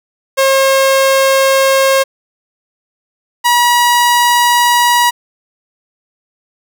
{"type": "tone pair in turn", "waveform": "sawtooth", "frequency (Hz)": [538, 963.3], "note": ["C5", "B5"], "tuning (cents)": [48, -43], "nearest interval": "minor seventh", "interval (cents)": 1009, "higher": "second", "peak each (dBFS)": -4, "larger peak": "neither", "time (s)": [[0.37, 2.04], [3.44, 5.11]], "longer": "neither", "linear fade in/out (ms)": 20, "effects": []}